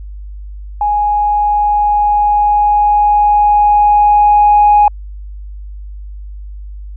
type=tone with level ramp; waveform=sine; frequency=830.6 Hz; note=G#5; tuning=in tune; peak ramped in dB=-10 to -3 dBFS; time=0.81-4.88 s; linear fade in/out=2 ms; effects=tanh soft clip ceiling 0 dBFS + added 50 Hz sine -25 dBFS peak until 6.96 s